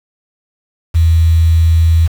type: tone with quantisation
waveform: sine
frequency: 82.1 Hz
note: E2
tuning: 6 cents flat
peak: -6 dBFS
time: 0.94-2.08 s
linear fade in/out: 20 ms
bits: 5
effects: none